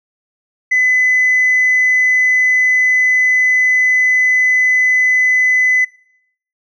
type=tone with tanh clipping; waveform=triangle; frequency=2012 Hz; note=B6; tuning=32 cents sharp; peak=-10 dBFS; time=0.71-5.85 s; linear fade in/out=10 ms; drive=5 dB; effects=noise-tail reverb RT60 0.7 s tail -22 dB re dry